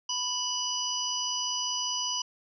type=harmonic tone with a mistuned harmonic; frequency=985 Hz; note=B5; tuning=5 cents flat; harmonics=1 / 3 / 5 / 6; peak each=-37 / -33 / -34 / -33 dBFS; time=0.09-2.22 s; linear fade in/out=5 ms; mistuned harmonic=1; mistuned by=+16 cents; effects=none